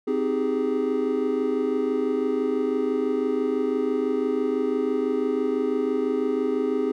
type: chord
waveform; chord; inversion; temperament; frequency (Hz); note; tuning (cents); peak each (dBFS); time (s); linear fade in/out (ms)
triangle; Ab major seventh; first; just; 259.6 / 311.5 / 389.3 / 415.3; C4 / Eb4 / G4 / Ab4; -13 / +2 / -12 / 0; -25 / -28 / -27 / -23; 0.07-6.92; 10
effects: none